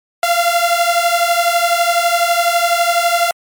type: beating tone pair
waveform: sawtooth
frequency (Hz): 683 / 695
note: F5 / F5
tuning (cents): -39 / -9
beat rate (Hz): 12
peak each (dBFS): -11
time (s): 0.23-3.31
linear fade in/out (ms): 2
effects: MP3 96 kbps